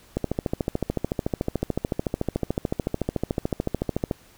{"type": "click train", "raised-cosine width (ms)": 2, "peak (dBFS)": -10, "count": 55, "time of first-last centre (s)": [0.17, 4.112], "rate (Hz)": 13.7, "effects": ["pink hiss -54 dBFS RMS until 4.37 s"]}